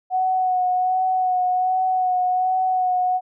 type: tone with vibrato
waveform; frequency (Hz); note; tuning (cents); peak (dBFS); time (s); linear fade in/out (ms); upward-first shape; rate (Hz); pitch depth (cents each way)
sine; 739; F#5; -2; -17; 0.1-3.21; 50; sine; 1.3; 22
effects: none